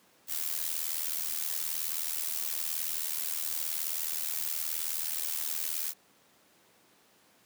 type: noise with amplitude modulation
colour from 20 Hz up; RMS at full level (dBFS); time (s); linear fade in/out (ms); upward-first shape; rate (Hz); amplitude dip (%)
blue; -30; 0.27-5.94; 50; sine; 79; 80
effects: pink hiss -63 dBFS RMS until 7.45 s + high-pass 200 Hz 12 dB/octave